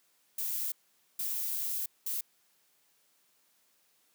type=noise bursts at uneven times; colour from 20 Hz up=violet; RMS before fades=-34 dBFS; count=3; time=0.38-0.72 / 1.19-1.86 / 2.06-2.21 s; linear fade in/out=5 ms; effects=white hiss -70 dBFS RMS until 4.14 s + high-pass 150 Hz 12 dB/octave